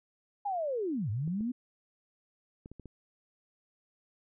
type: linear two-way sweep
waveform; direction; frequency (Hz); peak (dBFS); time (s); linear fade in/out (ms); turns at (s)
sine; down then up; 834 to 96.3 to 256.7; -30; 0.45-1.52; 10; 1.1
type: clicks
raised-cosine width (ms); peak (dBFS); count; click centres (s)
3; -33; 6; 1.277 / 1.408 / 2.659 / 2.716 / 2.797 / 2.857
effects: none